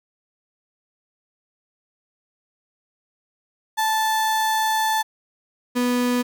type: tone pair in turn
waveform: 35% pulse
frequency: 877 / 246.1 Hz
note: A5 / B3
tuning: -6 / -6 cents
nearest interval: octave + minor seventh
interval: 2200 cents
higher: first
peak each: -17 / -17 dBFS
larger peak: neither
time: 3.77-5.03 / 5.75-6.23 s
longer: first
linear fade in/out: 20 ms
effects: none